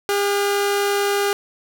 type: tone pair together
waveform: sawtooth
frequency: 403.4 / 1437.6 Hz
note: G4 / F6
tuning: +50 / +50 cents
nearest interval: octave + minor seventh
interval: 2200 cents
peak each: -14 / -25 dBFS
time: 0.09-1.33 s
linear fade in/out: 0 ms
effects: none